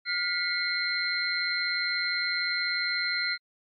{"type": "tone cluster", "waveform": "sine", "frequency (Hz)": [1421, 1978, 2149, 4142], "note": ["F6", "B6", "C7", "C8"], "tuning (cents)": [30, 2, 46, -18], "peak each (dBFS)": [-32, -33, -33, -30], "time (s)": [0.05, 3.38], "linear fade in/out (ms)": 50, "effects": ["AAC 64 kbps"]}